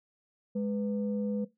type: tone pair together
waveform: sine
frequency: 207.8 / 496.1 Hz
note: G#3 / B4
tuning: +1 / +8 cents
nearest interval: octave + minor third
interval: 1507 cents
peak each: -29 / -34 dBFS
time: 0.55-1.45 s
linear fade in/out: 10 ms
effects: noise-tail reverb RT60 0.2 s tail -18 dB re dry + tanh soft clip ceiling -21 dBFS